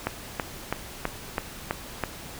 click train, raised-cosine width 0.5 ms, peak -10 dBFS, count 7, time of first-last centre 0.07-2.037 s, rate 3.05 Hz, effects pink hiss -41 dBFS RMS until 2.39 s

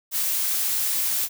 blue noise, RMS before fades -24 dBFS, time 0.11-1.29 s, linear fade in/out 50 ms, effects none

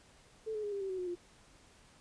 sine tone with pitch steps, 440 / 426 / 412.4 / 399.3 / 386.6 / 374.3 / 362.4 / 350.8 Hz, A4 / G#4 / G#4 / G4 / G4 / F#4 / F#4 / F4, 0 / +44 / -12 / +32 / -24 / +20 / -36 / +8 cents, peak -35 dBFS, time 0.46-1.156 s, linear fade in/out 20 ms, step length 87 ms, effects pink hiss -62 dBFS RMS until 2 s + resampled to 22050 Hz

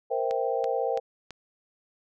sine chord, C dominant seventh, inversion third, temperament equal, 466.2 / 523.3 / 659.3 / 784 Hz, Bb4 / C5 / E5 / G5, 0 / 0 / 0 / 0 cents, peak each -29 / -29 / -33 / -31 dBFS, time 0.1-1 s, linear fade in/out 20 ms
click train, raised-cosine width 0.2 ms, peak -22 dBFS, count 4, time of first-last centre 0.31-1.307 s, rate 3.01 Hz
effects none

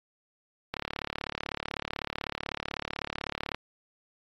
click train, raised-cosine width 0.3 ms, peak -15 dBFS, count 102, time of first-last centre 0.74-3.546 s, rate 36 Hz, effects AAC 32 kbps

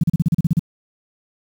sine tone bursts, 164.81 Hz, E3, in tune, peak -11 dBFS, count 10, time 0.01-0.594 s, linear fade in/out 5 ms, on 26 ms, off 36 ms, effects 7-bit

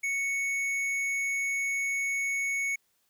sine tone with tanh clipping, 2217 Hz, C#7, in tune, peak -29 dBFS, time 0.03-2.76 s, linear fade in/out 10 ms, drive 11 dB, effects white hiss -72 dBFS RMS until 3.09 s

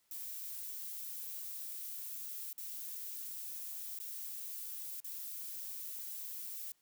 violet noise with dropouts, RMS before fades -44 dBFS, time 0.11-6.72 s, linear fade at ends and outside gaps 2 ms, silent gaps 2.53-2.579 / 3.989-4 / 5.003-5.044 s, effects white hiss -75 dBFS RMS until 6.81 s

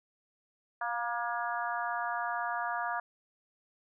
harmonic tone with a mistuned harmonic, 238 Hz, A#3, 36 cents sharp, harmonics 3 / 4 / 5 / 6 / 7, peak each -36 / -37 / -38 / -39 / -39 dBFS, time 0.81-3 s, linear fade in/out 5 ms, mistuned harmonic 3, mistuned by -20 cents, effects none

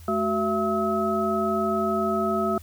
sine tone cluster, 215.2 / 375.9 / 672 / 1285 Hz, A3 / F#4 / E5 / E6, -38 / +27 / +33 / -45 cents, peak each -27 dBFS, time 0.08-2.58 s, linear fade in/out 2 ms, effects added 83 Hz sine -42 dBFS peak until 2.62 s + white hiss -53 dBFS RMS until 2.62 s

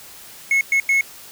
triangle tone bursts at uneven times, 2185 Hz, C#7, 26 cents flat, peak -12 dBFS, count 3, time 0.51-0.61 / 0.72-0.8 / 0.89-1.01 s, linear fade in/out 2 ms, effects white hiss -41 dBFS RMS until 1.31 s

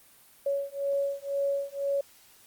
sine beating tone pair, 558 / 560 Hz, C#5 / C#5, +11 / +18 cents, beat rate 2 Hz, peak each -30 dBFS, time 0.46-2.01 s, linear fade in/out 5 ms, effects white hiss -57 dBFS RMS until 2.46 s + Opus 32 kbps

